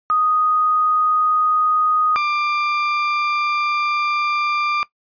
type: tone pair in turn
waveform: sine / 30% pulse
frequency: 1244.5 / 1188 Hz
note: D#6 / D6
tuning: 0 / +20 cents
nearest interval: minor second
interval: 80 cents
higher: first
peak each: -14 dBFS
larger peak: neither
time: 0.1-2.16 / 2.16-4.83 s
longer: second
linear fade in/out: 0 ms
effects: noise-tail reverb RT60 0.1 s tail -19 dB re dry + resampled to 11025 Hz